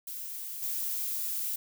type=noise with level steps; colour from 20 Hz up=violet; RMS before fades=-39 / -33 dBFS; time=0.07-1.56 s; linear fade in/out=5 ms; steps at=0.62 s; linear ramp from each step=10 ms; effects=none